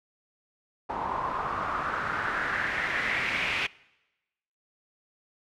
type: noise with low-pass filter sweep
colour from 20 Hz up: white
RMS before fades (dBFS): -30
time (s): 0.89-3.67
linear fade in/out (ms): 10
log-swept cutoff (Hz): 920 to 2500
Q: 4.1
effects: noise-tail reverb RT60 1.0 s tail -23 dB re dry